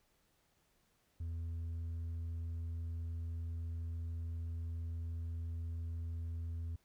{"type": "tone with hard clipping", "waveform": "triangle", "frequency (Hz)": 83, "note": "E2", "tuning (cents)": 12, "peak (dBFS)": -37, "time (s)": [1.2, 6.76], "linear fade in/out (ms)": 5, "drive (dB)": 1, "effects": ["pink hiss -75 dBFS RMS until 6.84 s"]}